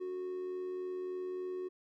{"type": "tone with amplitude modulation", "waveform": "triangle", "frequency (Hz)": 367.3, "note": "F#4", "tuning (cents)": -13, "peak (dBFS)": -32, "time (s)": [0, 1.69], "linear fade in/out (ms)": 20, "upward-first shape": "sine", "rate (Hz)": 83.4, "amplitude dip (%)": 45, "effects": ["tanh soft clip ceiling -29 dBFS"]}